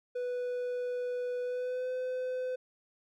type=tone with pitch glide; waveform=triangle; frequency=493.9 to 508.1 Hz; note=B4 to B4; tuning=0 to +49 cents; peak=-30 dBFS; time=0.15-2.56 s; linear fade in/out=10 ms; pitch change=+49 cents; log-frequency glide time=1.43-1.9 s; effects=none